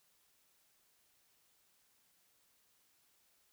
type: silence
effects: white hiss -73 dBFS RMS until 3.52 s